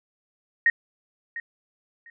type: tone with echo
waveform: sine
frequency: 1864.7 Hz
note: A#6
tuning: in tune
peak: -15 dBFS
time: 0.66-0.7 s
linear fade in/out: 2 ms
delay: 700 ms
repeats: 2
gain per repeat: -15 dB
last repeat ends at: 2.1 s
effects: none